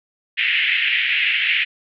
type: band-pass noise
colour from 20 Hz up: pink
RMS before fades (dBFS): -19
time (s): 0.37-1.65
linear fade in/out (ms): 20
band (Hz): 1900 to 3000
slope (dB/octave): 48
effects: none